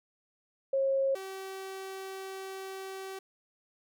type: tone pair in turn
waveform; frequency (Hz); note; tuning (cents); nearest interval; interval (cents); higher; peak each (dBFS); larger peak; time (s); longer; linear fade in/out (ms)
sine / sawtooth; 541 / 383.8; C#5 / G4; -42 / -37; tritone; 595; first; -25 / -35; first; 0.73-1.15 / 1.15-3.19; second; 5
effects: none